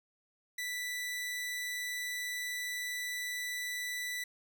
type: tone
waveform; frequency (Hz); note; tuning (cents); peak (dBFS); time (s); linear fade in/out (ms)
sawtooth; 1975.5; B6; 0; -32; 0.58-4.24; 5
effects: none